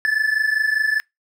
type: tone pair together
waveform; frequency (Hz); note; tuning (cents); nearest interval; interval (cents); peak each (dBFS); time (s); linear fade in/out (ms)
triangle; 1721 / 1746; A6 / A6; -39 / -14; unison; 25; -19 / -17; 0.05-1; 0
effects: noise-tail reverb RT60 0.2 s tail -26 dB re dry